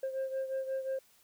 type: beating tone pair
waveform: sine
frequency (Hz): 530 / 535.6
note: C5 / C5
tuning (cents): +22 / +40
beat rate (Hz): 5.6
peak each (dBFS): -32 / -37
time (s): 0.03-0.99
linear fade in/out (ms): 5
effects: tanh soft clip ceiling -30 dBFS + white hiss -65 dBFS RMS until 1.23 s